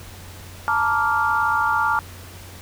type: chord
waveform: sine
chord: Bb major seventh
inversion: third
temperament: just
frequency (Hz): 874.1 / 932.3 / 1165.4 / 1398.5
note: A5 / Bb5 / D6 / F6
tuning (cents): -12 / 0 / -14 / +2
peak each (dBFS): -23 / -25 / -23 / -21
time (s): 0.68-1.99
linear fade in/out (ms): 0
effects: added 90 Hz sine -40 dBFS peak until 2.61 s + pink hiss -42 dBFS RMS until 2.61 s